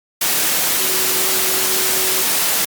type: tone in noise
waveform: sine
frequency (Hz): 374.6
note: F#4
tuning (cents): +21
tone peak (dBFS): -28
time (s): 0.79-2.22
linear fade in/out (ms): 5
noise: white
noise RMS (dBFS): -17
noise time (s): 0.21-2.65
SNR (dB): -14
effects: high-pass 150 Hz 12 dB/octave + Opus 48 kbps